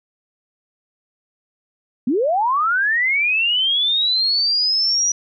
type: linear sweep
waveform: sine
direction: up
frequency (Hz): 220 to 5850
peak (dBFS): -15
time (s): 2.07-5.12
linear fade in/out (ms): 5
effects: none